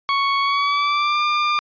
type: tone with pitch glide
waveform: sawtooth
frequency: 1111 to 1197.6 Hz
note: C#6 to D6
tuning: +4 to +33 cents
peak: -13 dBFS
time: 0.09-1.59 s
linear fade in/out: 0 ms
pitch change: +129 cents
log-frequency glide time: 0.41-1.22 s
effects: resampled to 11025 Hz